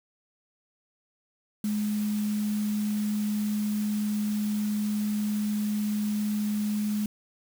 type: tone in noise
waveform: sine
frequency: 210 Hz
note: G#3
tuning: 19 cents sharp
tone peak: -25 dBFS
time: 1.64-7.06 s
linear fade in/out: 2 ms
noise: white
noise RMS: -43 dBFS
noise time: 1.64-7.06 s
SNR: +15 dB
effects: none